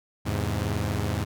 sawtooth chord, E augmented, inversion none, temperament equal, 82.41 / 103.83 / 130.81 Hz, E2 / G#2 / B#2, 0 / 0 / 0 cents, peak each -26 / -24 / -29 dBFS, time 0.25-1.25 s, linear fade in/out 20 ms, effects none

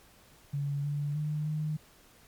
sine tone with pitch steps, 142.1 / 145.2 / 151.1 / 153.4 Hz, C#3 / D3 / D3 / D#3, +43 / -19 / +50 / -24 cents, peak -29 dBFS, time 0.53-1.77 s, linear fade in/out 10 ms, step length 310 ms, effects pink hiss -59 dBFS RMS until 2.27 s + MP3 96 kbps

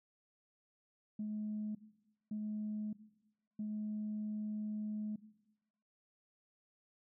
sine tone bursts at uneven times, 212.4 Hz, G#3, 39 cents sharp, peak -36 dBFS, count 3, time 1.19-1.75 / 2.31-2.93 / 3.59-5.16 s, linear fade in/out 5 ms, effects noise-tail reverb RT60 1.0 s tail -17 dB re dry + tanh soft clip ceiling -33 dBFS

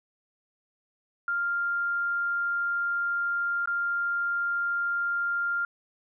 sine tone with dropouts, 1396.9 Hz, F6, in tune, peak -25 dBFS, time 1.28-5.65 s, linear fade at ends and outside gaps 2 ms, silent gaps 3.658-3.674 s, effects none

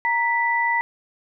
sine tone pair together, 932.3 / 1975.5 Hz, A#5 / B6, 0 / 0 cents, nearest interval octave + minor second, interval 1300 cents, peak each -21 dBFS, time 0.05-0.81 s, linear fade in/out 0 ms, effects none

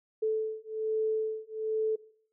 sine beating tone pair, 436.8 / 438 Hz, A4 / A4, -13 / -8 cents, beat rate 1.2 Hz, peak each -31 dBFS, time 0.22-1.96 s, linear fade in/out 10 ms, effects noise-tail reverb RT60 0.6 s tail -20 dB re dry

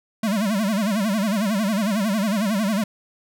square tone with vibrato, 207.7 Hz, G#3, in tune, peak -20 dBFS, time 0.23-2.84 s, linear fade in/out 5 ms, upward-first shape sine, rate 11 Hz, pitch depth 160 cents each way, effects none

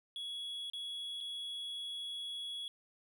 triangle tone with dropouts, 3357 Hz, G#7, 18 cents sharp, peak -38 dBFS, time 0.16-2.68 s, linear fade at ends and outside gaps 1 ms, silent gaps 0.7-0.734 / 1.205-1.209 s, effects none

